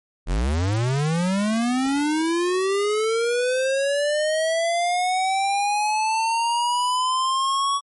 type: linear sweep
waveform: square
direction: up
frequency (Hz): 37.77 to 1127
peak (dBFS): -20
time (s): 0.26-7.81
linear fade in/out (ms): 50
effects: MP3 48 kbps